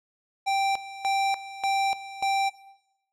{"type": "tone with tremolo", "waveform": "square", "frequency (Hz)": 784, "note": "G5", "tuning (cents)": 0, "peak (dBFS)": -23, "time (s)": [0.46, 2.5], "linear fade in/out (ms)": 20, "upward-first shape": "square", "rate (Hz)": 1.7, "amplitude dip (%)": 80, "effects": ["noise-tail reverb RT60 0.9 s tail -17 dB re dry", "low-pass 7000 Hz 12 dB/octave"]}